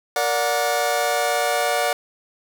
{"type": "chord", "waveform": "sawtooth", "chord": "Bb augmented", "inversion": "none", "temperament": "just", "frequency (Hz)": [466.2, 582.7, 728.4], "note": ["Bb4", "D5", "F#5"], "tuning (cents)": [0, -14, -27], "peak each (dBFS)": [-23, -19, -18], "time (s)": [0.16, 1.93], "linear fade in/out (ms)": 2, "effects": []}